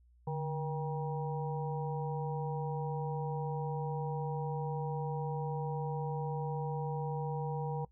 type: harmonic tone with a mistuned harmonic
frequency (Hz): 158.8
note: D#3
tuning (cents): +36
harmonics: 1 / 3 / 5 / 6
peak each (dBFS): -35 / -40 / -42 / -43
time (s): 0.27-7.85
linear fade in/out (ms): 5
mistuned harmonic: 1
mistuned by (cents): -130
effects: noise-tail reverb RT60 0.1 s tail -22 dB re dry + added 60 Hz sine -61 dBFS peak until 7.91 s